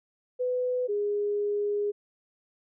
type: tone pair in turn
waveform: sine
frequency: 500 / 411.9 Hz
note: B4 / G#4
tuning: +21 / -14 cents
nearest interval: minor third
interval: 335 cents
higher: first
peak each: -25 / -25 dBFS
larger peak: neither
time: 0.39-0.88 / 0.88-1.92 s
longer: second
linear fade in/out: 20 ms
effects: none